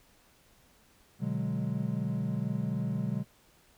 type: chord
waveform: triangle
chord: G# half-diminished seventh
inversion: first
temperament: equal with one note detuned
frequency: 123.47 / 147.68 / 185 / 207.7 Hz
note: B2 / D3 / F#3 / G#3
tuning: 0 / +10 / 0 / 0 cents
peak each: -33 dBFS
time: 1.19-3.25 s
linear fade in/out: 50 ms
effects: pink hiss -63 dBFS RMS until 3.77 s